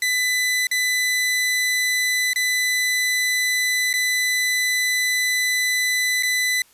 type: tone with dropouts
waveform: sawtooth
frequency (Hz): 2000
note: B6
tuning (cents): +21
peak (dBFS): -15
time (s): 0.02-6.62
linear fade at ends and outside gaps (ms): 2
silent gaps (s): 0.67-0.713 / 2.333-2.359 / 3.93-3.938 / 6.226-6.232
effects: white hiss -55 dBFS RMS until 6.73 s + resampled to 32000 Hz